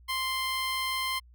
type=tone; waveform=15% pulse; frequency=1046.5 Hz; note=C6; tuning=in tune; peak=-22 dBFS; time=0.08-1.2 s; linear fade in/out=20 ms; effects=added 60 Hz sine -52 dBFS peak until 1.34 s